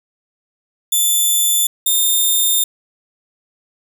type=tone pair in turn; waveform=5% pulse; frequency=3520 / 3627 Hz; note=A7 / A#7; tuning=0 / -48 cents; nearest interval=minor second; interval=52 cents; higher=second; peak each=-5 dBFS; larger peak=neither; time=0.92-1.67 / 1.86-2.64 s; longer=second; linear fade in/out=5 ms; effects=7-bit